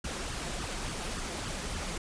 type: noise with flanger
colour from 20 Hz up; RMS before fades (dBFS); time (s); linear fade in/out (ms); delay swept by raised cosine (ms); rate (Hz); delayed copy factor
pink; -36; 0.04-1.98; 5; 0.62 to 5.82; 3.5; +0.65
effects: resampled to 22050 Hz